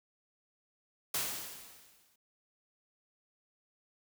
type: noise with exponential decay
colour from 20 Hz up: white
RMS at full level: -32 dBFS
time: 1.14-2.16 s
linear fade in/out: 5 ms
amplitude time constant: 220 ms
effects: none